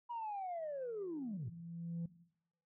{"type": "linear sweep", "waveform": "sine", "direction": "down", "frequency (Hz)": [970, 97.7], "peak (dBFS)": -38, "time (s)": [0.09, 1.5], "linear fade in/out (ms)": 20}
{"type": "tone with exponential growth", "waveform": "sine", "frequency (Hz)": 168.7, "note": "E3", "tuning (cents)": 40, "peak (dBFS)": -35, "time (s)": [0.58, 2.06], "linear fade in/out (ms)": 5, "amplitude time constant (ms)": 320}
{"effects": ["noise-tail reverb RT60 0.7 s tail -17 dB re dry", "tanh soft clip ceiling -36 dBFS"]}